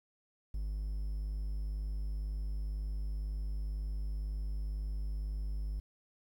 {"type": "tone", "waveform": "triangle", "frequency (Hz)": 51, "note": "G#1", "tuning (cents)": -31, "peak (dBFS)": -32, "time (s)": [0.54, 5.8], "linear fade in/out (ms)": 5, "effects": ["11-bit"]}